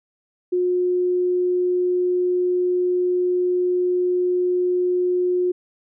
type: tone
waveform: sine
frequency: 360 Hz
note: F#4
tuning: 47 cents flat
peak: -17 dBFS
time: 0.52-5.52 s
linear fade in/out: 10 ms
effects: none